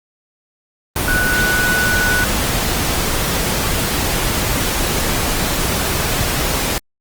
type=tone in noise; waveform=sine; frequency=1480 Hz; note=F#6; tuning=in tune; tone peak=-15 dBFS; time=1.08-2.24 s; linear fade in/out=0 ms; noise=pink; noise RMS=-18 dBFS; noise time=0.96-6.78 s; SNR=0 dB; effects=Opus 24 kbps